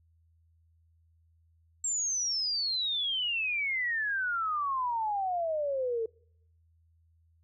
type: exponential sweep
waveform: sine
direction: down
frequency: 7550 to 440 Hz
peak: -28 dBFS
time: 1.84-6.06 s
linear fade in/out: 5 ms
effects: noise-tail reverb RT60 0.7 s tail -26 dB re dry + added 82 Hz sine -63 dBFS peak until 7.43 s